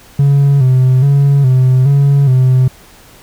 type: tone with vibrato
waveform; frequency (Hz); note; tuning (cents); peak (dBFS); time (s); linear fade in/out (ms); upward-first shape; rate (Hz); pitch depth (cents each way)
triangle; 134.6; C3; +49; -3; 0.19-2.68; 5; square; 1.2; 75
effects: tanh soft clip ceiling 0 dBFS + pink hiss -41 dBFS RMS until 3.22 s